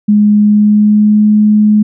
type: tone with pitch glide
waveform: sine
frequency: 208.6 to 211.4 Hz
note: G#3 to G#3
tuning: +8 to +31 cents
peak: -4 dBFS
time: 0.08-1.83 s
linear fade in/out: 10 ms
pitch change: +23 cents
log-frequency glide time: 0.39-1.28 s
effects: none